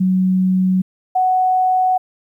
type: tone pair in turn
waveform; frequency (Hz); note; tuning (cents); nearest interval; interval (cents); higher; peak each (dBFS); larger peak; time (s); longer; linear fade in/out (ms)
sine; 186.1 / 742.4; F#3 / F#5; +10 / +6; 2 octaves; 2396; second; -12; neither; 0-0.82 / 1.15-1.98; second; 10
effects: 9-bit